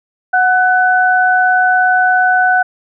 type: tone pair together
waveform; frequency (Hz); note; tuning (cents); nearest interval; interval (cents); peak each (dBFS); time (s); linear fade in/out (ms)
sine; 736 / 1498.6; F#5 / F#6; -9 / +22; octave; 1231; -11; 0.33-2.63; 10
effects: none